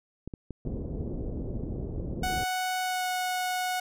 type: clicks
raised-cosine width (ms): 3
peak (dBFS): -24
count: 9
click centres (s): 0.276 / 0.338 / 0.507 / 0.673 / 0.721 / 1.077 / 1.637 / 1.982 / 2.224
type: low-pass noise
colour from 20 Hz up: pink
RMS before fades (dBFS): -34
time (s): 0.65-2.44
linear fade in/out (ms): 2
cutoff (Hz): 470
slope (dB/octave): 24
type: tone with pitch glide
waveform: sawtooth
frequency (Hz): 740 to 733.6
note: F#5 to F#5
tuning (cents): 0 to -15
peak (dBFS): -24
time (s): 2.23-3.8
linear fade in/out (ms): 5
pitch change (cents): -15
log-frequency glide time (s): 2.81-3.09
effects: none